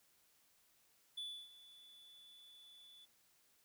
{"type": "tone with ADSR envelope", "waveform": "triangle", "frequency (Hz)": 3462, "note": "A7", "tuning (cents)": -29, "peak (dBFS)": -40, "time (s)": [1.17, 3.06], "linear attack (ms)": 10, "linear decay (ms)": 300, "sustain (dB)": -17, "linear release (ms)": 19, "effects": ["white hiss -73 dBFS RMS until 3.64 s"]}